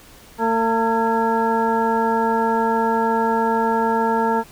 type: harmonic tone with a mistuned harmonic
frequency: 226.4 Hz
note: A3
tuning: 50 cents sharp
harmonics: 1 / 2 / 3 / 4 / 6 / 7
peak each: -23 / -22 / -29 / -19 / -29 / -31 dBFS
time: 0.38-4.44 s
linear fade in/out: 50 ms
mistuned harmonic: 7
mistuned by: +78 cents
effects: pink hiss -46 dBFS RMS until 4.51 s